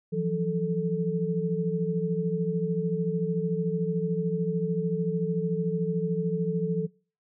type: tone cluster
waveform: sine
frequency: 165.7 / 179.2 / 438.4 Hz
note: E3 / F3 / A4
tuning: +9 / +45 / -6 cents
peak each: -29 dBFS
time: 0.12-6.87 s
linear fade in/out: 20 ms
effects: noise-tail reverb RT60 0.4 s tail -23 dB re dry